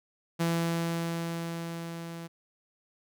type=tone with level ramp; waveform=sawtooth; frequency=167.5 Hz; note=E3; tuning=28 cents sharp; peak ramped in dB=-21 to -35 dBFS; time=0.39-2.28 s; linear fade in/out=20 ms; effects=none